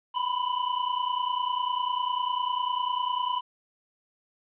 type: tone pair together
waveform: square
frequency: 983 / 1013 Hz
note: B5 / B5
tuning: -8 / +44 cents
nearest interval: minor second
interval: 52 cents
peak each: -29 / -30 dBFS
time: 0.14-3.41 s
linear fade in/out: 20 ms
effects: resampled to 8000 Hz + 10-bit